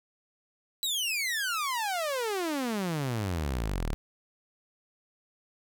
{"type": "exponential sweep", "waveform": "sawtooth", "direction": "down", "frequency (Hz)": [3992, 34.65], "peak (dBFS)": -25, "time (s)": [0.83, 3.94], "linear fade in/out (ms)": 0, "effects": []}